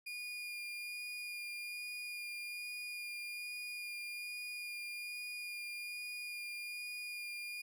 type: tone with vibrato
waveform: 35% pulse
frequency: 2429 Hz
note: D#7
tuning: 42 cents flat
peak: -40 dBFS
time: 0.06-7.62 s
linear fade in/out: 10 ms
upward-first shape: sine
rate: 1.2 Hz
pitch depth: 13 cents each way
effects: none